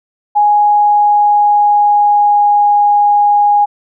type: tone with pitch glide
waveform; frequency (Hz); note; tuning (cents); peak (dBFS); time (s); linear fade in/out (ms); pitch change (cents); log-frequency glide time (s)
sine; 830.6 to 823.9; G#5 to G#5; 0 to -14; -6; 0.35-3.66; 20; -14; 0.55-2.79
effects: none